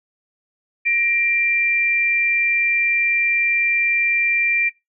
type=tone pair together; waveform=sine; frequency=1878 / 2370 Hz; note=A#6 / D7; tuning=+12 / +15 cents; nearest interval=major third; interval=403 cents; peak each=-25 / -15 dBFS; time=0.85-4.7 s; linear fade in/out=20 ms; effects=noise-tail reverb RT60 0.2 s tail -22 dB re dry